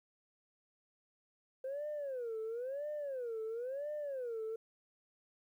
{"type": "tone with vibrato", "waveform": "sine", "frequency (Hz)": 514, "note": "C5", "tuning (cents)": -31, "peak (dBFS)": -36, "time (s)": [1.64, 4.56], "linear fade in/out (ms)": 5, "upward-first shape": "sine", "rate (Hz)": 0.98, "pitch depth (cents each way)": 270, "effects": ["tanh soft clip ceiling -35 dBFS", "12-bit"]}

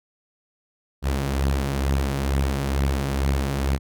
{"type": "beating tone pair", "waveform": "sawtooth", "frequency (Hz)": [68, 70.2], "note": ["C#2", "C#2"], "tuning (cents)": [-33, 22], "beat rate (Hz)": 2.2, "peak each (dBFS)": [-18, -23], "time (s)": [1.02, 3.79], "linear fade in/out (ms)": 50, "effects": []}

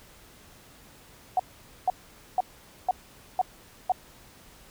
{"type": "tone bursts", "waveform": "sine", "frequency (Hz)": 741, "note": "F#5", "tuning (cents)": 2, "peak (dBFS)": -19, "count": 6, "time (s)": [1.37, 3.92], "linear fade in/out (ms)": 2, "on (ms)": 25, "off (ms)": 480, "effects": ["pink hiss -53 dBFS RMS until 4.7 s"]}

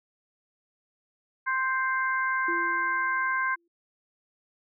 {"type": "harmonic tone", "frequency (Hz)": 523.3, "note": "C5", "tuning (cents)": 0, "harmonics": [2, 3, 4], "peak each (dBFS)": [-28, -27, -34], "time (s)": [1.46, 3.56], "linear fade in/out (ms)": 20}
{"type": "tone with exponential decay", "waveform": "sine", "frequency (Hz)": 341, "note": "F4", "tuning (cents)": -41, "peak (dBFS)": -30, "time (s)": [2.48, 3.68], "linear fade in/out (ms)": 5, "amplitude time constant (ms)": 260}
{"effects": []}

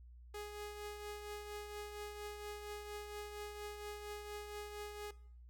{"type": "tone with tremolo", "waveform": "sawtooth", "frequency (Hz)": 415.8, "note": "G#4", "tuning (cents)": 2, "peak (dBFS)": -39, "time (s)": [0.34, 5.11], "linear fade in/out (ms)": 5, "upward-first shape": "triangle", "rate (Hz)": 4.3, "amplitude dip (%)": 50, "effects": ["noise-tail reverb RT60 0.6 s tail -19 dB re dry", "added 60 Hz sine -54 dBFS peak until 5.49 s"]}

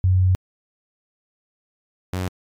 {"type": "tone pair in turn", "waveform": ["sine", "sawtooth"], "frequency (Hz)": [92.5, 92.08], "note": ["F#2", "F#2"], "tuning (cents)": [0, -8], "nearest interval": "unison", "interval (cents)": 8, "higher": "first", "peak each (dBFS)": [-13, -19], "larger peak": "first", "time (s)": [[0.04, 0.35], [2.13, 2.28]], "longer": "first", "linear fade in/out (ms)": 0, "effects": ["MP3 96 kbps"]}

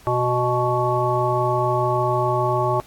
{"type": "harmonic tone", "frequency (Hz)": 123.47, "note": "B2", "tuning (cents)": 0, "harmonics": [1, 3, 5, 7, 9], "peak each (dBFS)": [-24, -24, -24, -24, -24], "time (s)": [0.07, 2.8], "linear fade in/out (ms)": 0, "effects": ["pink hiss -49 dBFS RMS until 2.86 s", "AAC 64 kbps"]}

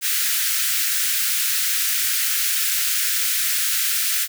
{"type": "high-pass noise", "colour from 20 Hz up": "white", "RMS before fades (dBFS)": -21, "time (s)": [0.01, 4.28], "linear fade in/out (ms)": 50, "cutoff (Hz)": 1400, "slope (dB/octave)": 48, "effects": []}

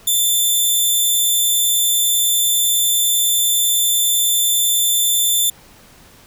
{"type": "tone", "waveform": "10% pulse", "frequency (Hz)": 3542, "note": "A7", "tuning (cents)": 11, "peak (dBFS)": -6, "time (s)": [0.07, 5.5], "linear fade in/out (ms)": 5, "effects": ["pink hiss -46 dBFS RMS until 6.26 s"]}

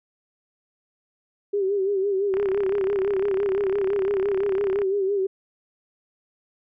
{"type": "tone with vibrato", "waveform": "sine", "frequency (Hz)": 393.6, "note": "G4", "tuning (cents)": 7, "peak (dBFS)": -20, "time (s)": [1.53, 5.27], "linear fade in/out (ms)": 10, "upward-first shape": "sine", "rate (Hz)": 5.9, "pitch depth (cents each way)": 72}
{"type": "click train", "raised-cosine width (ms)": 0.5, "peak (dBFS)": -19, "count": 85, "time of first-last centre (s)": [2.34, 4.818], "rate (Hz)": 33.9}
{"effects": []}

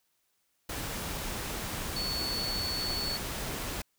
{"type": "tone in noise", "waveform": "sine", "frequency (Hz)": 4435, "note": "C#8", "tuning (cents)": 0, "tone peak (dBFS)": -32, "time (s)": [1.96, 3.17], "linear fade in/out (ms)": 5, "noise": "pink", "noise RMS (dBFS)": -36, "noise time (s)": [0.69, 3.82], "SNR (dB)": 1, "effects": ["white hiss -75 dBFS RMS until 3.98 s"]}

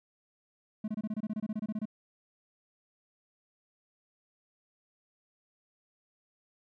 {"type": "tone bursts", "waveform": "triangle", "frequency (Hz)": 214.5, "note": "A3", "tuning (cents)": -44, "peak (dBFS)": -29, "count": 16, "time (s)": [0.84, 1.855], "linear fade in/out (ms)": 5, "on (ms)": 40, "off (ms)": 25, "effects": []}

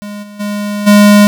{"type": "tone with level steps", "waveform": "square", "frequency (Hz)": 206.1, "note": "G#3", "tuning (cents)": -13, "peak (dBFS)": [-23, -30, -16, -3], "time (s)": [0.02, 1.27], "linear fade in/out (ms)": 0, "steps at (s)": [0.22, 0.39, 0.86], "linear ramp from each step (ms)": 20, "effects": []}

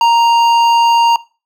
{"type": "tone with hard clipping", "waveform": "triangle", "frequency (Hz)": 932.3, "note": "A#5", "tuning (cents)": 0, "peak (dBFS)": -9, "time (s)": [0.01, 1.16], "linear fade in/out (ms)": 2, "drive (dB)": 14, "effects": ["noise-tail reverb RT60 0.3 s tail -19 dB re dry"]}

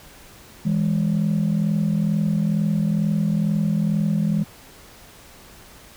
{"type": "tone pair together", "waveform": "sine", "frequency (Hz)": [162.3, 204.5], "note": ["E3", "G#3"], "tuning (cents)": [-27, -26], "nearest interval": "major third", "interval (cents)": 401, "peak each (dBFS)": -19, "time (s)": [0.65, 4.44], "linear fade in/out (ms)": 10, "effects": ["tanh soft clip ceiling -14 dBFS", "pink hiss -46 dBFS RMS until 5.96 s"]}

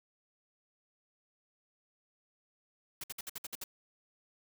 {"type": "noise bursts", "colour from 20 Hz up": "white", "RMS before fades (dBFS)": -41, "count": 8, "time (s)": [3.01, 3.64], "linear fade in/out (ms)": 5, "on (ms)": 28, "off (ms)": 58, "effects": []}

